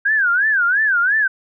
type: tone with vibrato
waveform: sine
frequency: 1568 Hz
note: G6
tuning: in tune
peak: -13 dBFS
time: 0.05-1.28 s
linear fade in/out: 10 ms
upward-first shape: sine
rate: 2.9 Hz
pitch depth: 210 cents each way
effects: none